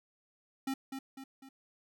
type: tone with echo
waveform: square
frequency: 268 Hz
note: C4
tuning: 42 cents sharp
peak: -33 dBFS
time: 0.67-0.74 s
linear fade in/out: 5 ms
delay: 250 ms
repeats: 3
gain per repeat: -6 dB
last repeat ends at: 1.49 s
effects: none